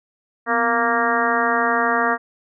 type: harmonic tone with a mistuned harmonic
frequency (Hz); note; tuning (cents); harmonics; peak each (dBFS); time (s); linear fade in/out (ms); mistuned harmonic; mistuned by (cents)
232.8; A#3; -2; 1 / 2 / 3 / 4 / 5 / 6 / 7 / 8; -27 / -25 / -23 / -26 / -22 / -25 / -25 / -25; 0.46-2.18; 50; 1; +110
effects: none